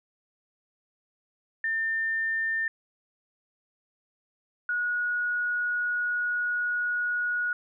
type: tone pair in turn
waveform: sine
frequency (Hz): 1800 / 1454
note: A6 / F#6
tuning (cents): +39 / -31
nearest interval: major third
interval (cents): 370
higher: first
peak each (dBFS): -25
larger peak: neither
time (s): 1.64-2.68 / 4.69-7.53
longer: second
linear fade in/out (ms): 2
effects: none